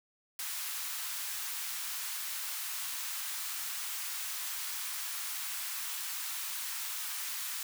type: high-pass noise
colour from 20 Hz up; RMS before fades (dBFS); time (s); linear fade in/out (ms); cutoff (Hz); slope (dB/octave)
white; -38; 0.39-7.63; 2; 940; 24
effects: none